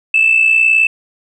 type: tone with amplitude modulation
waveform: sine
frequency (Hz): 2637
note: E7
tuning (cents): 0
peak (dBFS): -4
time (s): 0.14-0.87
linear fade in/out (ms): 5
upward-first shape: sine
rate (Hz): 59.5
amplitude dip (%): 65
effects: tanh soft clip ceiling -2 dBFS